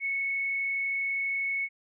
sine tone with frequency modulation, 2207 Hz, C#7, 8 cents flat, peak -27 dBFS, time 0-1.69 s, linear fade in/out 50 ms, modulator 32.4 Hz, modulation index 0.39, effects none

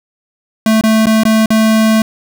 square tone with dropouts, 220 Hz, A3, in tune, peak -8 dBFS, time 0.66-2.02 s, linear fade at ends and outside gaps 2 ms, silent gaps 0.811-0.837 / 1.058-1.068 / 1.235-1.252 / 1.459-1.504 s, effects none

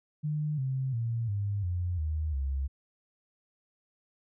sine tone with pitch steps, 150.9 / 132.13 / 115.69 / 101.3 / 88.7 / 77.66 / 68 Hz, D3 / C3 / A#2 / G#2 / F2 / D#2 / C#2, +47 / +17 / -13 / -43 / +27 / -3 / -33 cents, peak -28 dBFS, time 0.23-2.68 s, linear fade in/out 20 ms, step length 350 ms, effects none

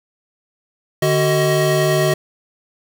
square tone cluster, 149.4 / 375.4 / 629 Hz, D3 / F#4 / D#5, +30 / +25 / +19 cents, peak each -19 dBFS, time 1.02-2.14 s, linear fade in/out 5 ms, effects none

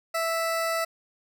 20% pulse tone, 659 Hz, E5, 1 cent flat, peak -20 dBFS, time 0.14-0.85 s, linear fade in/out 10 ms, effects none

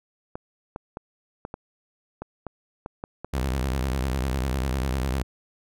clicks, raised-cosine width 1 ms, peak -19 dBFS, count 11, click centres 0.355 / 0.761 / 0.971 / 1.451 / 1.541 / 2.22 / 2.467 / 2.861 / 3.039 / 3.246 / 3.381 s
sawtooth tone with vibrato, 65.41 Hz, C2, in tune, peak -20 dBFS, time 3.33-5.23 s, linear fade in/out 10 ms, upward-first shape sine, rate 10 Hz, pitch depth 130 cents each way
effects none

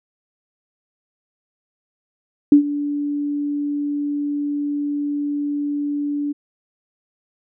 sine tone with ADSR envelope, 290 Hz, D4, 22 cents flat, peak -4 dBFS, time 2.52-6.33 s, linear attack 3 ms, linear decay 100 ms, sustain -16 dB, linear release 17 ms, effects none

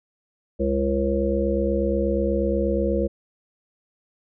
harmonic tone, 68.3 Hz, C#2, 25 cents flat, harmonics 1 / 3 / 5 / 7 / 8, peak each -26 / -26 / -26 / -26 / -26 dBFS, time 0.59-3.08 s, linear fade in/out 20 ms, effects none

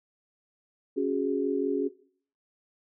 sine chord, C# suspended fourth, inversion none, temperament equal, 277.2 / 370 / 415.3 Hz, C#4 / F#4 / G#4, 0 / 0 / 0 cents, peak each -29 dBFS, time 0.96-1.89 s, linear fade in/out 20 ms, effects noise-tail reverb RT60 0.5 s tail -18 dB re dry

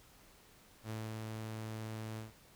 sawtooth tone with ADSR envelope, 110 Hz, A2, in tune, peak -35 dBFS, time 0.83-2.33 s, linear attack 69 ms, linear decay 220 ms, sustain -2 dB, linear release 150 ms, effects pink hiss -62 dBFS RMS until 2.55 s

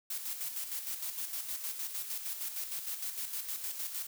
blue noise with tremolo, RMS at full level -37 dBFS, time 0.1-4.07 s, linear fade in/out 5 ms, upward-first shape square, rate 6.5 Hz, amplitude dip 50%, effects none

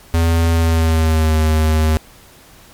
square tone with pitch glide, 83 to 78.34 Hz, E2 to D#2, +12 to +12 cents, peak -12 dBFS, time 0.14-1.97 s, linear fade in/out 0 ms, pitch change -100 cents, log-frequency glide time 0.52-1.36 s, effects pink hiss -44 dBFS RMS until 2.73 s + MP3 96 kbps

